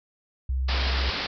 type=tone; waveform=sine; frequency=65 Hz; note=C2; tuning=11 cents flat; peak=-23 dBFS; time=0.49-1.1 s; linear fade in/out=5 ms
type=low-pass noise; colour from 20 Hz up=white; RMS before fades=-30 dBFS; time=0.68-1.27 s; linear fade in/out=10 ms; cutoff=5100 Hz; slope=96 dB/octave
effects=none